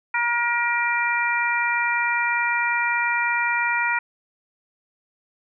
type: harmonic tone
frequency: 474.6 Hz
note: A#4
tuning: 31 cents sharp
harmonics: 2 / 3 / 4 / 5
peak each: -25 / -25 / -25 / -25 dBFS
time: 0.14-3.99 s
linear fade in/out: 5 ms
effects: none